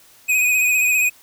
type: tone with vibrato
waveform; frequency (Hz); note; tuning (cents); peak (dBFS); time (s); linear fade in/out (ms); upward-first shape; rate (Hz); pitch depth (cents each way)
square; 2500; D#7; +8; -15; 0.28-1.1; 20; sine; 15; 34
effects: white hiss -50 dBFS RMS until 1.22 s